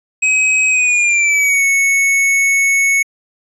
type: tone with pitch glide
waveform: square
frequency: 2537 to 2209 Hz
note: D#7 to C#7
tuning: +33 to -7 cents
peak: -11 dBFS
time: 0.22-3.03 s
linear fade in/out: 10 ms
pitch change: -240 cents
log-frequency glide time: 0.69-1.64 s
effects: resampled to 24000 Hz